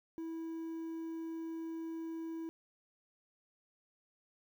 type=tone with quantisation; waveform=triangle; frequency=326.8 Hz; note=E4; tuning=15 cents flat; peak=-37 dBFS; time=0.18-2.49 s; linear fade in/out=0 ms; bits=11; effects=none